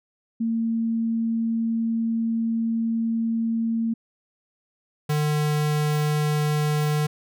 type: tone pair in turn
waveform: sine / square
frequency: 227.6 / 150.19 Hz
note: A#3 / D3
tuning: -41 / +39 cents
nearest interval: perfect fifth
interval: 720 cents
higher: first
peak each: -21 dBFS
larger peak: neither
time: 0.4-3.94 / 5.09-7.07 s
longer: first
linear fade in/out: 10 ms
effects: none